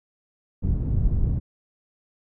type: low-pass noise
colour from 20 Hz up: pink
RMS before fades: -22 dBFS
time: 0.62-1.4 s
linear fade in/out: 20 ms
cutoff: 140 Hz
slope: 12 dB/octave
effects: none